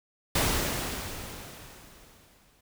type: noise with exponential decay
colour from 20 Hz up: pink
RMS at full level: -24 dBFS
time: 0.35-2.61 s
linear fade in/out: 5 ms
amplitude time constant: 490 ms
effects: none